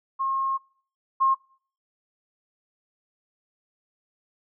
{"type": "tone pair in turn", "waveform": "sine", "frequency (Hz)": [1076, 1070.5], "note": ["C6", "C6"], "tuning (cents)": [48, 39], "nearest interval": "unison", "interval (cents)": 9, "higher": "first", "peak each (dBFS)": [-23, -17], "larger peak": "second", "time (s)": [[0.19, 0.58], [1.2, 1.35]], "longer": "first", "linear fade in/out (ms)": 20, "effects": ["noise-tail reverb RT60 0.5 s tail -23 dB re dry"]}